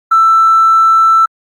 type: tone with tanh clipping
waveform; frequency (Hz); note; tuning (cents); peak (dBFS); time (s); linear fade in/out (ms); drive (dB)
triangle; 1328; E6; +12; -4; 0.11-1.26; 10; 1
effects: Opus 48 kbps